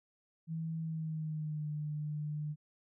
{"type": "tone with pitch glide", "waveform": "sine", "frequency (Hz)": [162, 150.28], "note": ["E3", "D3"], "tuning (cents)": [-30, 40], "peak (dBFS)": -35, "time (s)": [0.47, 2.56], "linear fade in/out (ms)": 50, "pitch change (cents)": -130, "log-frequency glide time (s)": [0.8, 1.7], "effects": []}